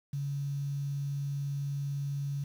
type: tone with quantisation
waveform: sine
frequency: 141 Hz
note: C#3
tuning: 30 cents sharp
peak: -31 dBFS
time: 0.13-2.44 s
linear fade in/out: 5 ms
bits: 9
effects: none